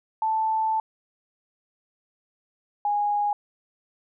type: tone pair in turn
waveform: sine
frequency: 880 / 825.3 Hz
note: A5 / G#5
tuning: 0 / -11 cents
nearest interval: minor second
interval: 111 cents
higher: first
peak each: -21 dBFS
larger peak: neither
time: 0.22-0.8 / 2.85-3.33 s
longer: first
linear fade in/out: 2 ms
effects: none